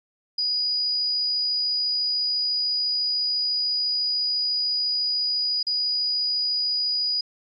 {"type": "tone with dropouts", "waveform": "sine", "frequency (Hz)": 4917, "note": "D#8", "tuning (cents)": -21, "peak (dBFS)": -21, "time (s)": [0.38, 7.21], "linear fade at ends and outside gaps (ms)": 5, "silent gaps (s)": [5.629, 5.667], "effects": ["MP3 96 kbps"]}